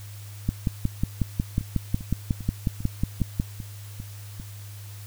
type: two click trains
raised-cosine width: 5 ms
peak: -10 / -23 dBFS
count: 17 / 8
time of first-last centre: 0.49-3.399 / 1.61-4.399 s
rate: 5.5 / 2.51 Hz
effects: added 102 Hz sine -38 dBFS peak until 5.06 s + white hiss -48 dBFS RMS until 5.06 s